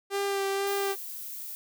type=tone with vibrato; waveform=sawtooth; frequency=395.5 Hz; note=G4; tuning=15 cents sharp; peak=-23 dBFS; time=0.1-0.96 s; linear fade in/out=50 ms; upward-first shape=sine; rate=2 Hz; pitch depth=17 cents each way
type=noise; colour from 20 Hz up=violet; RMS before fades=-39 dBFS; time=0.67-1.55 s; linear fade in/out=0 ms
effects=none